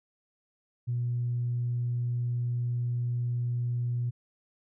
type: tone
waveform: sine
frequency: 121 Hz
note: B2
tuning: 35 cents flat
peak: -26 dBFS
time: 0.87-4.11 s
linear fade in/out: 20 ms
effects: tanh soft clip ceiling -22 dBFS